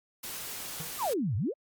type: noise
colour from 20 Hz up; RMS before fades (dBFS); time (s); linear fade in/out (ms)
white; -39; 0.23-1.14; 10
type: tone with exponential decay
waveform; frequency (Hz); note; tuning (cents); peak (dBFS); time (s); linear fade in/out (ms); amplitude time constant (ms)
square; 160; D#3; +49; -35; 0.8-0.93; 0; 28
type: exponential two-way sweep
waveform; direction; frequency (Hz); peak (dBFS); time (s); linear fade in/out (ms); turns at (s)
sine; down then up; 1311 to 90.9 to 638; -27; 0.98-1.54; 50; 1.36
effects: Opus 48 kbps